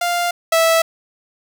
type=tone pair in turn; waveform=sawtooth; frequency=698.5 / 655.6 Hz; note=F5 / E5; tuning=0 / -10 cents; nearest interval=minor second; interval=110 cents; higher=first; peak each=-13 / -8 dBFS; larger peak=second; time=0.01-0.31 / 0.52-0.82 s; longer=neither; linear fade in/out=5 ms; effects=none